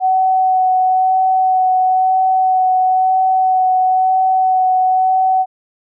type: tone with vibrato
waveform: sine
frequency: 749 Hz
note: F#5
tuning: 21 cents sharp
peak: -10 dBFS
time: 0-5.46 s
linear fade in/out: 50 ms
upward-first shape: sine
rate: 1 Hz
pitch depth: 12 cents each way
effects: none